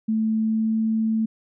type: tone with pitch glide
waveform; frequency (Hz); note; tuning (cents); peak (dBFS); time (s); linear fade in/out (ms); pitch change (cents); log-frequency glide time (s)
sine; 220 to 221.4; A3 to A3; 0 to +11; -19; 0.08-1.26; 10; +11; 0.41-0.76
effects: none